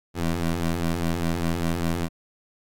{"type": "ring-modulated tone", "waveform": "20% pulse", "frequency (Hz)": 85.1, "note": "F2", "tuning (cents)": -44, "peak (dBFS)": -15, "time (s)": [0.14, 2.09], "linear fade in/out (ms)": 50, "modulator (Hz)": 82.6, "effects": ["AAC 64 kbps"]}